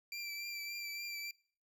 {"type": "tone with vibrato", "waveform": "25% pulse", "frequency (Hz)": 2350, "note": "D7", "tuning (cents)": 1, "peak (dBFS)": -37, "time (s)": [0.12, 1.31], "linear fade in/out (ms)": 2, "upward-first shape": "triangle", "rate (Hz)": 3.5, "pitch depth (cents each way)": 29, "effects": ["noise-tail reverb RT60 0.5 s tail -24 dB re dry"]}